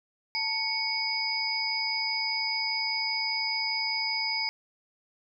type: tone cluster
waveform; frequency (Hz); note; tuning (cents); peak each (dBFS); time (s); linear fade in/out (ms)
sine; 887 / 2220 / 4738 / 4985; A5 / C#7 / D8 / D#8; +14 / +2 / +14 / +2; -36 / -31 / -37 / -30; 0.35-4.49; 0
effects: none